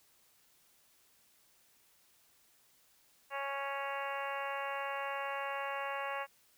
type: harmonic tone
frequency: 277.2 Hz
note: C#4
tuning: in tune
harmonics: 2 / 3 / 4 / 5 / 6 / 7 / 8 / 9 / 10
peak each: -42 / -42 / -41 / -48 / -45 / -47 / -48 / -53 / -47 dBFS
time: 3.3-6.27 s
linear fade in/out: 50 ms
effects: white hiss -68 dBFS RMS until 6.57 s